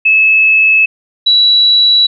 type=tone pair in turn; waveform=sine; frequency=2598 / 3923 Hz; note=E7 / B7; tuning=-26 / -12 cents; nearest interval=perfect fifth; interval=714 cents; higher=second; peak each=-5 dBFS; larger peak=neither; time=0.05-0.86 / 1.26-2.07 s; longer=neither; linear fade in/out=10 ms; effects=none